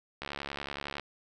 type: click train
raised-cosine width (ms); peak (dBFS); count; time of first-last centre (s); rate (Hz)
0.3; -20; 56; 0.22-0.997; 70.8
effects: none